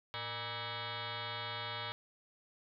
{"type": "tone with frequency modulation", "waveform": "sine", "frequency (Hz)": 1174.7, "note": "D6", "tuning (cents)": 0, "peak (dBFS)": -38, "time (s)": [0.14, 1.92], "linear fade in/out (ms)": 0, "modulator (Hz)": 355, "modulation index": 7.8, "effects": []}